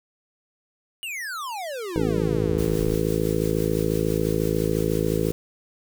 square exponential sweep, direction down, 2955 to 30.68 Hz, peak -30 dBFS, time 1.03-2.95 s, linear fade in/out 0 ms
harmonic tone, 54.1 Hz, A1, 29 cents flat, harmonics 1 / 2 / 3 / 4 / 5 / 6 / 7 / 8 / 9, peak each -32 / -31 / -27 / -33 / -33 / -29 / -29 / -27 / -29 dBFS, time 1.96-5.32 s, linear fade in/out 0 ms
white noise with tremolo, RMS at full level -38 dBFS, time 2.58-5.32 s, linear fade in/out 5 ms, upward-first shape sine, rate 6 Hz, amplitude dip 45%
effects none

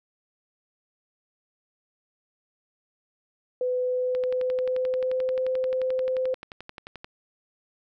sine tone with pitch glide, 502 to 515.2 Hz, B4 to C5, +28 to -27 cents, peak -23 dBFS, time 3.61-6.34 s, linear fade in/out 2 ms, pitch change +45 cents, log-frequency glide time 3.79-5.36 s
click train, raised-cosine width 0.3 ms, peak -23 dBFS, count 34, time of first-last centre 4.15-7.045 s, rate 11.4 Hz
effects none

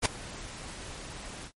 pink noise with ADSR envelope, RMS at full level -21 dBFS, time 0.02-1.52 s, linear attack 37 ms, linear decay 3 ms, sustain -21 dB, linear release 78 ms, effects noise-tail reverb RT60 0.1 s tail -24 dB re dry + MP3 48 kbps

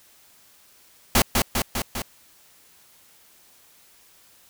pink noise with echo, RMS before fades -17 dBFS, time 1.15-1.22 s, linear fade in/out 2 ms, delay 200 ms, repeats 4, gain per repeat -3 dB, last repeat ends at 2.02 s, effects white hiss -55 dBFS RMS until 4.49 s

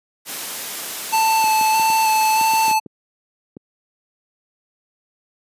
white noise, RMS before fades -28 dBFS, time 0.25-2.75 s, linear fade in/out 50 ms
square tone with vibrato, 880 Hz, A5, in tune, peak -15 dBFS, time 1.12-2.8 s, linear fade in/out 20 ms, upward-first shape square, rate 1.6 Hz, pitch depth 13 cents each way
clicks, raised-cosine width 3 ms, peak -19 dBFS, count 10, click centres 1.441 / 1.612 / 1.797 / 1.901 / 2.412 / 2.536 / 2.681 / 2.712 / 2.862 / 3.568 s
effects high-pass 200 Hz 12 dB/octave + resampled to 32000 Hz

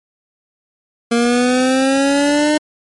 25% pulse exponential sweep, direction up, 233.1 to 305.1 Hz, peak -8 dBFS, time 1.11-2.58 s, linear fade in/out 10 ms, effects MP3 48 kbps

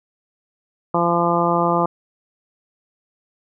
harmonic tone, 171.6 Hz, F3, 30 cents flat, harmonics 1 / 2 / 3 / 4 / 5 / 6 / 7, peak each -23 / -23 / -23 / -23 / -23 / -23 / -23 dBFS, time 0.94-1.86 s, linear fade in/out 5 ms, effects none

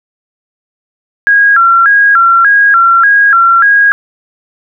sine tone with vibrato, 1496 Hz, F#6, 19 cents sharp, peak -3 dBFS, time 1.27-3.92 s, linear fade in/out 0 ms, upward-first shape square, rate 1.7 Hz, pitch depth 160 cents each way, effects none

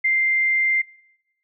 sine tone, 2093 Hz, C7, in tune, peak -16 dBFS, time 0.04-0.82 s, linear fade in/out 10 ms, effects noise-tail reverb RT60 1.0 s tail -26 dB re dry

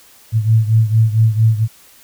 sine beating tone pair, 110 / 114.4 Hz, A2 / A#2, 0 / -32 cents, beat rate 4.4 Hz, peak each -11 / -15 dBFS, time 0.32-1.68 s, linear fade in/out 50 ms, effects white hiss -46 dBFS RMS until 2.03 s

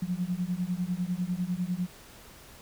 sine beating tone pair, 174.61 / 184.61 Hz, F3 / F#3, 0 / -4 cents, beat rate 10 Hz, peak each -31 dBFS, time 0.02-1.87 s, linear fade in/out 5 ms, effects pink hiss -51 dBFS RMS until 2.61 s

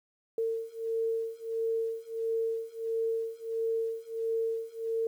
sine beating tone pair, 452 / 453.5 Hz, A4 / A#4, +47 / -48 cents, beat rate 1.5 Hz, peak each -33 / -32 dBFS, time 0.38-5.07 s, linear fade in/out 2 ms, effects 10-bit

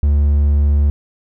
triangle tone, 72.4 Hz, D2, 24 cents flat, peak -8 dBFS, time 0.03-0.9 s, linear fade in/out 0 ms, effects none

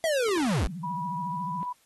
square linear sweep, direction down, 671 to 36.55 Hz, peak -24 dBFS, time 0.04-0.67 s, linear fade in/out 0 ms
sine tone with vibrato, 171.5 Hz, F3, 31 cents flat, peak -34 dBFS, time 0.61-1.63 s, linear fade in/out 0 ms, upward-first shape triangle, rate 14 Hz, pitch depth 250 cents each way
sine tone with pitch glide, 976 to 987.9 Hz, B5 to B5, -21 to 0 cents, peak -30 dBFS, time 0.83-1.73 s, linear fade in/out 10 ms, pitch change +21 cents, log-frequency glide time 1.25-1.48 s
effects white hiss -64 dBFS RMS until 1.85 s + AAC 32 kbps

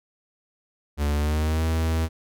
45% pulse tone with pitch glide, 73 to 80.53 Hz, D2 to E2, -10 to -40 cents, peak -21 dBFS, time 0.97-2.09 s, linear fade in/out 50 ms, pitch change +170 cents, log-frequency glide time 1.12-1.63 s, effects none

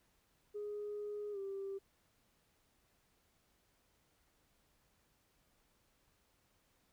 sine tone with pitch glide, 415.3 to 392 Hz, G#4 to G4, 0 to 0 cents, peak -39 dBFS, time 0.54-1.79 s, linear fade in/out 20 ms, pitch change -100 cents, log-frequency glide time 1.32-1.38 s, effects tanh soft clip ceiling -36 dBFS + pink hiss -75 dBFS RMS until 6.92 s

